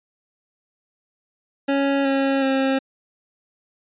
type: tone with pitch steps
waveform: 25% pulse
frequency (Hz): 277.2 / 272.4 / 267.8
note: C#4 / C#4 / C4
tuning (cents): 0 / -30 / +40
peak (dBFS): -14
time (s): 1.68-2.79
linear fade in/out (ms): 10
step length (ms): 370
effects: resampled to 8000 Hz